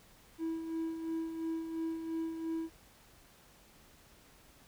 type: tone with tremolo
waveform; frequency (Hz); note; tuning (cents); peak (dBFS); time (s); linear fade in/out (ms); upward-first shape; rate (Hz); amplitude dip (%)
triangle; 325.8; E4; -20; -30; 0.38-2.7; 50; sine; 2.9; 55
effects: tanh soft clip ceiling -26 dBFS + pink hiss -61 dBFS RMS until 4.67 s